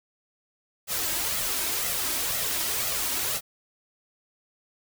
white noise with flanger, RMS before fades -28 dBFS, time 0.87-3.41 s, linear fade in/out 50 ms, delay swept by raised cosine 1.5 to 3.2 ms, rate 2 Hz, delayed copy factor +0.6, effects none

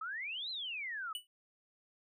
sine exponential two-way sweep, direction up then down, 1244.5 to 4178 to 1244.5 Hz, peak -38 dBFS, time 0.01-1.13 s, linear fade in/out 5 ms, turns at 0.5 s
square tone with exponential decay, 2960 Hz, F#7, in tune, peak -35 dBFS, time 1.15-1.27 s, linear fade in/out 1 ms, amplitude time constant 24 ms
effects none

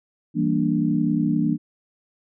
sine chord, E half-diminished seventh, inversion none, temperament equal, 164.81 / 196 / 233.1 / 293.7 Hz, E3 / G3 / Bb3 / D4, 0 / 0 / 0 / 0 cents, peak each -24 / -26 / -23 / -23 dBFS, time 0.34-1.58 s, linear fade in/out 50 ms, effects none

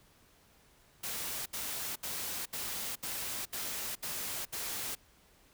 white noise bursts, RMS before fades -38 dBFS, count 8, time 1.03-4.953 s, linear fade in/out 10 ms, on 430 ms, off 69 ms, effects pink hiss -64 dBFS RMS until 5.53 s

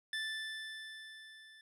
25% pulse tone with level ramp, 1760 Hz, A6, in tune, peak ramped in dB -31 to -52 dBFS, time 0.13-1.61 s, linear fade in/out 2 ms, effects low-pass 8000 Hz 12 dB/octave

